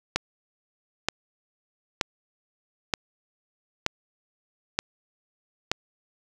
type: click train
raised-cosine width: 0.2 ms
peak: -5 dBFS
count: 7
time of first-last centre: 0.16-5.716 s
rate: 1.08 Hz
effects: 7-bit